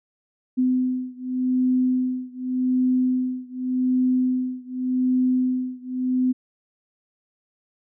sine beating tone pair, 254.1 / 254.96 Hz, B3 / C4, +49 / -45 cents, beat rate 0.86 Hz, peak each -22 / -23 dBFS, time 0.57-6.33 s, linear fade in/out 20 ms, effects none

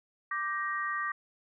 sine chord, G minor, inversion second, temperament just, 1176 / 1568 / 1881.6 Hz, D6 / G6 / Bb6, +2 / 0 / +16 cents, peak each -33 / -39 / -34 dBFS, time 0.31-1.12 s, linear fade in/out 5 ms, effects none

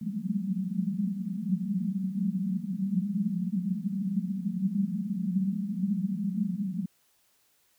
white band-pass noise, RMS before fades -30 dBFS, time 0.01-6.86 s, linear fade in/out 5 ms, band 180 to 210 Hz, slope 96 dB/octave, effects white hiss -68 dBFS RMS until 7.78 s

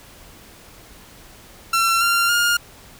sawtooth tone with pitch steps, 1353 / 1383.8 / 1415.4 Hz, E6 / F6 / F6, +45 / -16 / +23 cents, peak -12 dBFS, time 1.73-2.57 s, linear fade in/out 5 ms, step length 280 ms, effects pink hiss -45 dBFS RMS until 2.99 s

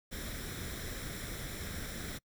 pink noise with comb filter, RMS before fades -41 dBFS, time 0.11-2.19 s, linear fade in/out 20 ms, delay 0.54 ms, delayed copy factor +0.6, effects noise-tail reverb RT60 0.1 s tail -26 dB re dry

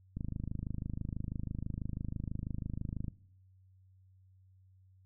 click train, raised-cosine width 5 ms, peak -25 dBFS, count 77, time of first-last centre 0.17-3.082 s, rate 26.1 Hz, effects noise-tail reverb RT60 0.7 s tail -21 dB re dry + added 94 Hz sine -60 dBFS peak until 5.05 s

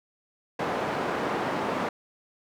white band-pass noise, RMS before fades -29 dBFS, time 0.59-1.89 s, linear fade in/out 5 ms, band 170 to 960 Hz, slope 12 dB/octave, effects none

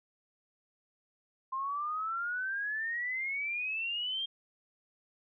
sine exponential sweep, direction up, 1046.5 to 3225 Hz, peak -32 dBFS, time 1.52-4.26 s, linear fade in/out 10 ms, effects none

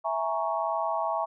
sine chord, A# half-diminished seventh, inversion second, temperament equal, 659.3 / 830.6 / 932.3 / 1108.7 Hz, E5 / G#5 / A#5 / C#6, 0 / 0 / 0 / 0 cents, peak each -30 / -32 / -32 / -32 dBFS, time 0.04-1.26 s, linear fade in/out 20 ms, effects none

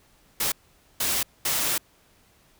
white noise bursts at uneven times, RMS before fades -25 dBFS, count 3, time 0.4-0.52 / 1-1.23 / 1.45-1.78 s, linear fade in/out 5 ms, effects pink hiss -60 dBFS RMS until 2.59 s

